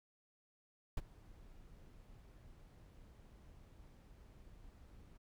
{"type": "noise with ADSR envelope", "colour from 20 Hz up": "brown", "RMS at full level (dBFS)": -36, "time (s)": [0.97, 5.18], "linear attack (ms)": 3, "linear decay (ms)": 31, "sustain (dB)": -23, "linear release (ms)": 15, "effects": []}